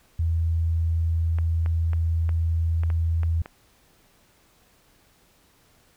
sine tone, 82.41 Hz, E2, in tune, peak -20 dBFS, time 0.19-3.42 s, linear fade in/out 5 ms
clicks, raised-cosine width 0.5 ms, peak -23 dBFS, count 8, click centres 1.386 / 1.661 / 1.933 / 2.292 / 2.835 / 2.902 / 3.233 / 3.459 s
effects pink hiss -60 dBFS RMS until 5.96 s

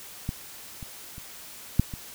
clicks, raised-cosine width 5 ms, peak -16 / -26 / -29 / -6 / -22 dBFS, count 5, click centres 0.291 / 0.828 / 1.181 / 1.796 / 1.938 s, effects white hiss -44 dBFS RMS until 2.14 s

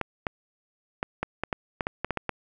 clicks, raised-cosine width 0.5 ms, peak -12 dBFS, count 12, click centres 0.013 / 0.268 / 1.029 / 1.23 / 1.436 / 1.528 / 1.808 / 1.869 / 2.046 / 2.107 / 2.173 / 2.293 s, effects none

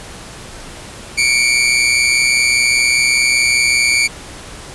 sawtooth tone pair together, 2224 / 2349 Hz, C#7 / D7, +5 / 0 cents, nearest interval minor second, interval 95 cents, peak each -11 / -10 dBFS, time 1.17-4.08 s, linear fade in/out 20 ms, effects pink hiss -33 dBFS RMS until 4.74 s + resampled to 24000 Hz

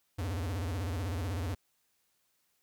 square tone with vibrato, 90.3 Hz, F#2, 42 cents flat, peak -33 dBFS, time 0.18-1.55 s, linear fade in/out 10 ms, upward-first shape sine, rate 16 Hz, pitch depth 240 cents each way, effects white hiss -75 dBFS RMS until 2.62 s

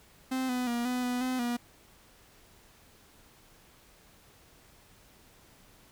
45% pulse tone with pitch steps, 260 / 249.8 / 238.1 / 249.5 / 247.2 / 255.6 / 240.4 Hz, C4 / B3 / A#3 / B3 / B3 / C4 / B3, -11 / +20 / +37 / +18 / +2 / -40 / -46 cents, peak -29 dBFS, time 0.31-1.57 s, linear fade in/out 10 ms, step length 180 ms, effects pink hiss -59 dBFS RMS until 5.91 s

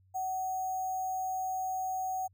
sine tone with sample-and-hold, 750 Hz, F#5, 23 cents sharp, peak -31 dBFS, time 0.14-2.28 s, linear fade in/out 20 ms, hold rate 7350 Hz, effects added 94 Hz sine -62 dBFS peak until 2.33 s

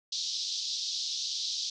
pink band-pass noise, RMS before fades -34 dBFS, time 0.12-1.7 s, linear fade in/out 5 ms, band 3600 to 5900 Hz, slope 48 dB/octave, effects none

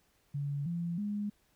sine tone with pitch steps, 142.5 / 170.9 / 206.3 Hz, C#3 / F3 / G#3, +48 / -37 / -11 cents, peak -32 dBFS, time 0.34-1.3 s, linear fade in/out 10 ms, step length 320 ms, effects pink hiss -71 dBFS RMS until 1.55 s

